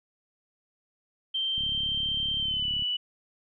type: tone with pitch glide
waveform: sine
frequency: 3136 to 2960 Hz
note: G7 to F#7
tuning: 0 to 0 cents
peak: -26 dBFS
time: 1.34-2.97 s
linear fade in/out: 10 ms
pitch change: -100 cents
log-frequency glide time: 2.39-2.69 s
type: click train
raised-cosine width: 5 ms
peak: -30 dBFS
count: 45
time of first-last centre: 1.58-2.823 s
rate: 35.4 Hz
effects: none